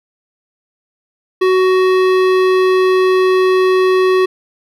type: tone with hard clipping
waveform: sine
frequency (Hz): 372.8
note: F#4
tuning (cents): +13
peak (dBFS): -11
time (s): 1.41-4.26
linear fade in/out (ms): 10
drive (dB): 16
effects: none